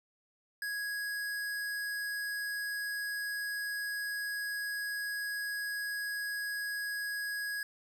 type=tone; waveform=square; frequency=1661.2 Hz; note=G#6; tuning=in tune; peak=-35 dBFS; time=0.62-7.63 s; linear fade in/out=2 ms; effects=none